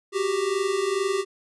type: tone pair together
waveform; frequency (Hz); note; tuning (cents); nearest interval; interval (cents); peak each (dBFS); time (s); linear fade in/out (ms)
square; 374.2 / 396.5; F#4 / G4; +20 / +20; minor second; 100; -28 / -25; 0.12-1.25; 50
effects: resampled to 24000 Hz